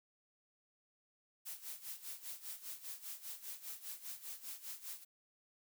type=noise with tremolo; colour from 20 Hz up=blue; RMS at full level=-45 dBFS; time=1.45-5.05 s; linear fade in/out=20 ms; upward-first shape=sine; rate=5 Hz; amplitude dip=80%; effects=none